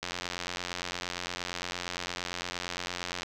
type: click train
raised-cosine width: 0.2 ms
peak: -16 dBFS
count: 285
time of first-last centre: 0.03-3.232 s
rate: 88.7 Hz
effects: none